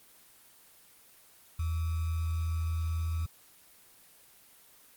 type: tone with sample-and-hold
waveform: sine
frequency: 81.7 Hz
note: E2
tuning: 15 cents flat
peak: -28 dBFS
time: 1.59-3.26 s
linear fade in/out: 5 ms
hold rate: 1225 Hz
effects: white hiss -58 dBFS RMS until 4.96 s + Opus 24 kbps